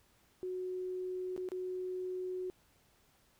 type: tone with dropouts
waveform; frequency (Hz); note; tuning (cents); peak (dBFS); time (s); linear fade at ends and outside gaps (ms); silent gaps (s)
sine; 367.9; F#4; -10; -36; 0.43-2.5; 0; 1.364-1.377 / 1.488-1.518
effects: pink hiss -69 dBFS RMS until 3.39 s